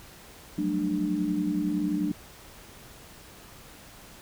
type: tone cluster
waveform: sine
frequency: 179.1 / 190.1 / 220.1 / 298.5 Hz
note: F3 / F#3 / A3 / D4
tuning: +44 / +47 / +1 / +28 cents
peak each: -34 / -31 / -33 / -27 dBFS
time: 0.58-2.12 s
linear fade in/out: 5 ms
effects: pink hiss -49 dBFS RMS until 4.21 s

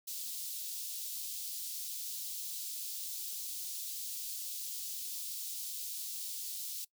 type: high-pass noise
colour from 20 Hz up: white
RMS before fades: -41 dBFS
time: 0.07-6.85 s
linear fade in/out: 10 ms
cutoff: 3600 Hz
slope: 24 dB/octave
effects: noise-tail reverb RT60 0.1 s tail -21 dB re dry

